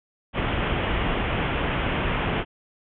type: low-pass noise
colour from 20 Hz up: pink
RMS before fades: -25 dBFS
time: 0.33-2.45 s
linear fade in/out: 50 ms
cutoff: 3300 Hz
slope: 96 dB/octave
effects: none